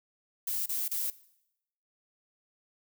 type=noise bursts; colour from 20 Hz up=violet; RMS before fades=-32 dBFS; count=3; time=0.47-1.102 s; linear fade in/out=5 ms; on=190 ms; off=31 ms; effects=noise-tail reverb RT60 0.8 s tail -19 dB re dry